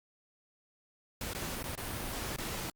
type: noise with dropouts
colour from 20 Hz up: pink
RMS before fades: -38 dBFS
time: 1.21-2.7 s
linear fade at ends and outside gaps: 2 ms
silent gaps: 1.334-1.348 / 1.628-1.64 / 1.753-1.776 / 2.362-2.384 s
effects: Opus 48 kbps